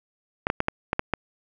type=clicks; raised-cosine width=0.5 ms; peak=-7 dBFS; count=7; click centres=0.469 / 0.501 / 0.604 / 0.684 / 0.931 / 0.994 / 1.137 s; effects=none